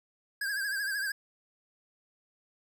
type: tone with vibrato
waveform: square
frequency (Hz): 1619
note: G#6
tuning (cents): -45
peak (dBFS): -31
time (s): 0.41-1.12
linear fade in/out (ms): 5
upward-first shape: triangle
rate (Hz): 13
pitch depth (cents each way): 91
effects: none